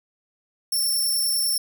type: tone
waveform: 15% pulse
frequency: 5410 Hz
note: E8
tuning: 44 cents sharp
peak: -15 dBFS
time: 0.72-1.58 s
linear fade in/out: 5 ms
effects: none